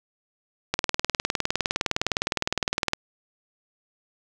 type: click train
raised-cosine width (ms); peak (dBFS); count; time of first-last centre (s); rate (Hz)
0.2; -5; 44; 0.74-2.934; 19.6
effects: none